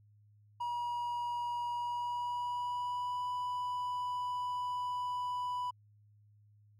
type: tone with pitch glide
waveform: triangle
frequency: 960 to 989.3 Hz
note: B5 to B5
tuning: -49 to +3 cents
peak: -32 dBFS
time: 0.6-5.71 s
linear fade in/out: 10 ms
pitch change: +52 cents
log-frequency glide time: 1.73-3.27 s
effects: added 104 Hz sine -61 dBFS peak until 6.79 s